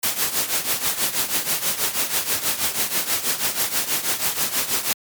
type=noise with tremolo; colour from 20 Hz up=white; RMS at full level=-19 dBFS; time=0.03-4.93 s; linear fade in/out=2 ms; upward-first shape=triangle; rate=6.2 Hz; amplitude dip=80%; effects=high-pass 100 Hz 12 dB/octave + MP3 96 kbps